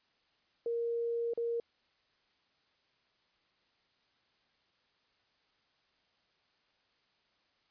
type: tone with dropouts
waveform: sine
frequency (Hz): 467.5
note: A#4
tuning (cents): +5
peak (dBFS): -31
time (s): 0.66-1.6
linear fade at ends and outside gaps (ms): 2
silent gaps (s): 1.336-1.375
effects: white hiss -73 dBFS RMS until 7.7 s + resampled to 11025 Hz